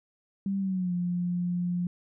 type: tone with pitch glide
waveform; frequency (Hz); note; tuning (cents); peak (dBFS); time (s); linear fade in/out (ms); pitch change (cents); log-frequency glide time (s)
sine; 196 to 176.65; G3 to F3; 0 to +20; -26; 0.46-1.87; 2; -180; 0.59-0.93
effects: none